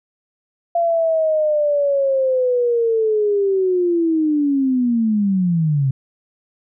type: linear sweep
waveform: sine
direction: down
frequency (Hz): 687 to 130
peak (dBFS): -14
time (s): 0.75-5.91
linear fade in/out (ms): 5
effects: none